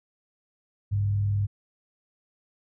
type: tone with frequency modulation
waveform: sine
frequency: 101.1 Hz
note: G#2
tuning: 46 cents flat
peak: -22 dBFS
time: 0.91-1.47 s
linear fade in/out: 20 ms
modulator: 40 Hz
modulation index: 0.32
effects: none